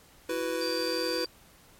square chord, E suspended second, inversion none, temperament just, 329.6 / 370.8 / 494.4 Hz, E4 / F#4 / B4, 0 / +4 / +2 cents, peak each -35 / -36 / -32 dBFS, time 0.29-1.25 s, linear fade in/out 5 ms
sine tone, 4699 Hz, D8, in tune, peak -33 dBFS, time 0.61-1.26 s, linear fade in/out 2 ms
effects pink hiss -57 dBFS RMS until 1.79 s + MP3 64 kbps

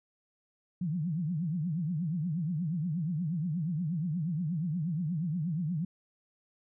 sine tone with vibrato, 164.81 Hz, E3, in tune, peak -29 dBFS, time 0.81-5.85 s, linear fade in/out 5 ms, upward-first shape triangle, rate 8.4 Hz, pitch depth 250 cents each way, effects none

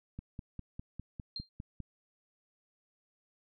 click train, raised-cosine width 5 ms, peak -29 dBFS, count 9, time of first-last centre 0.19-1.803 s, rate 4.96 Hz
sine tone with exponential decay, 4186 Hz, C8, in tune, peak -34 dBFS, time 1.36-1.49 s, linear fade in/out 2 ms, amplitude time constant 27 ms
effects none

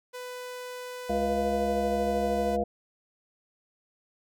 sawtooth tone, 498 Hz, B4, 14 cents sharp, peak -33 dBFS, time 0.13-2.57 s, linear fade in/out 20 ms
harmonic tone, 69.3 Hz, C#2, in tune, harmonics 1 / 3 / 5 / 7 / 9 / 10, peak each -37 / -32 / -36 / -29 / -36 / -29 dBFS, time 1.09-2.64 s, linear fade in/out 10 ms
effects none

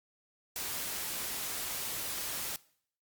white noise, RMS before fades -37 dBFS, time 0.56-2.56 s, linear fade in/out 0 ms, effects noise-tail reverb RT60 0.6 s tail -21 dB re dry + Opus 48 kbps

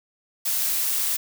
blue noise, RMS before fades -24 dBFS, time 0.45-1.17 s, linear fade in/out 10 ms, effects none

